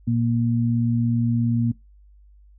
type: tone pair together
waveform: sine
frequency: 117.74 / 234.8 Hz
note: A#2 / A#3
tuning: +18 / +13 cents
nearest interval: octave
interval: 1195 cents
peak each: -21 dBFS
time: 0.07-1.72 s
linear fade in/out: 10 ms
effects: noise-tail reverb RT60 0.2 s tail -21 dB re dry + added 50 Hz sine -48 dBFS peak until 2.58 s